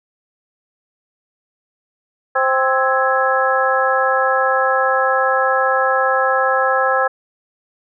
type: harmonic tone with a mistuned harmonic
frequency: 262.5 Hz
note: C4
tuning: 6 cents sharp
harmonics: 2 / 3 / 4 / 5 / 6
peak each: -18 / -20 / -22 / -19 / -20 dBFS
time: 2.35-7.08 s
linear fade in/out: 10 ms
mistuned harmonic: 6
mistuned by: +98 cents
effects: none